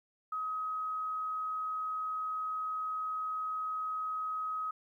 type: tone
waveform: sine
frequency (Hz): 1267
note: D#6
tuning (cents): +31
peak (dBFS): -33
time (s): 0.32-4.71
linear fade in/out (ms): 5
effects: 12-bit

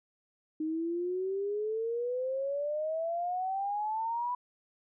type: exponential sweep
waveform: sine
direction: up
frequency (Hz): 308.7 to 993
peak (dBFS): -30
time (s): 0.6-4.35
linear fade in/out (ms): 5
effects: none

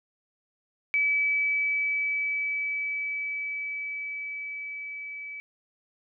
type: tone with level ramp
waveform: sine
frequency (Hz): 2295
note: D7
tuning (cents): -40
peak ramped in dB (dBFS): -21 to -36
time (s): 0.94-5.4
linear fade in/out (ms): 0
effects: none

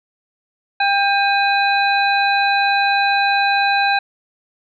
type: harmonic tone with a mistuned harmonic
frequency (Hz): 797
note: G5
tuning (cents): +28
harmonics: 1 / 2 / 3 / 5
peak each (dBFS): -16 / -19 / -21 / -23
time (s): 0.8-3.99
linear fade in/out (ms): 5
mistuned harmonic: 3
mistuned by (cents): +76
effects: none

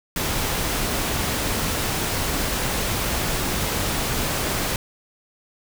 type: noise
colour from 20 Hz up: pink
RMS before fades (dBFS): -24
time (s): 0.16-4.76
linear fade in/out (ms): 2
effects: none

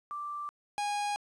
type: tone pair in turn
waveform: sine / 45% pulse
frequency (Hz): 1174.7 / 822.5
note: D6 / G#5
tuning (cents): 0 / -17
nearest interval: tritone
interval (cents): 617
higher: first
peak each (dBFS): -35 / -30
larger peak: second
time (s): 0.11-0.49 / 0.78-1.16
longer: neither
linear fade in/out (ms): 0
effects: resampled to 24000 Hz + 11-bit

